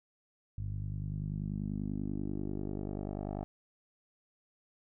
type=tone with low-pass filter sweep; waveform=10% pulse; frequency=50.2 Hz; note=G1; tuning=42 cents sharp; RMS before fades=-37 dBFS; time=0.58-3.44 s; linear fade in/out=0 ms; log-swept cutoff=100 to 710 Hz; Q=2.3; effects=none